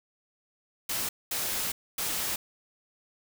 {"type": "noise bursts at uneven times", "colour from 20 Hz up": "white", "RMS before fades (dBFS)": -31, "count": 3, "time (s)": [[0.89, 1.09], [1.31, 1.72], [1.98, 2.36]], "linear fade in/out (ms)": 5, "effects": []}